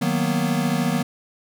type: chord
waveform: square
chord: B major seventh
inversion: first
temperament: equal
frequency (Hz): 155.56 / 185 / 233.1 / 246.9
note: D#3 / F#3 / A#3 / B3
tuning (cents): 0 / 0 / 0 / 0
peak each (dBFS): -26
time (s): 0.01-1.03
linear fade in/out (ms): 10
effects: none